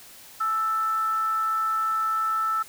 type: tone with frequency modulation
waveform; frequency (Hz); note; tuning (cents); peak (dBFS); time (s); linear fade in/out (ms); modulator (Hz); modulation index
sine; 1318.5; E6; 0; -22; 0.4-2.63; 10; 463; 0.2
effects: white hiss -47 dBFS RMS until 2.68 s